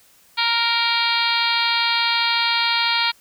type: harmonic tone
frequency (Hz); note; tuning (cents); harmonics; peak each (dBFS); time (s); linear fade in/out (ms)
466.2; A#4; 0; 2 / 3 / 4 / 5 / 6 / 7 / 8 / 9 / 10; -24 / -26 / -29 / -24 / -29 / -26 / -26 / -24 / -30; 0.37-3.12; 20
effects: white hiss -54 dBFS RMS until 3.2 s